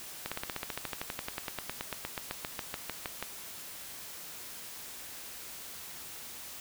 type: slowing click train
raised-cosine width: 0.3 ms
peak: -18 dBFS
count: 30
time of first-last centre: 0.26-3.226 s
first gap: 56 ms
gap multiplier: 1.04
effects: white hiss -45 dBFS RMS until 6.6 s